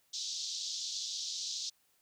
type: band-pass noise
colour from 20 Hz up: pink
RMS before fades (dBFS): -39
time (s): 0.13-1.7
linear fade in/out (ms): 10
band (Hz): 3600 to 6600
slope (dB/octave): 48
effects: white hiss -72 dBFS RMS until 2.01 s